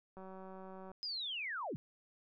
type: click train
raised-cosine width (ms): 1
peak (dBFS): -38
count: 142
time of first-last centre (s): 0.17-0.916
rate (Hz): 189
type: linear sweep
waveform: sine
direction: down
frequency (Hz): 5100 to 93.6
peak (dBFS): -38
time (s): 1.03-1.76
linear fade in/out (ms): 0
effects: none